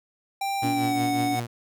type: tone with pitch glide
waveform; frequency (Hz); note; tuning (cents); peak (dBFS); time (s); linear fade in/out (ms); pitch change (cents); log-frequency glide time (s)
square; 788 to 739.5; G5 to F#5; +9 to -1; -26; 0.41-1.4; 5; -110; 0.71-1.01
type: tone with tremolo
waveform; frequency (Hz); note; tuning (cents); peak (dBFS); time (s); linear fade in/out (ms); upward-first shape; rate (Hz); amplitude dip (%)
sawtooth; 118.8; A#2; +33; -23; 0.62-1.47; 10; triangle; 5.5; 70
type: tone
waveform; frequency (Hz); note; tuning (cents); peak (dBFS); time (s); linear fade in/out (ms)
sine; 285.9; D4; -46; -25; 0.63-1.36; 20
effects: none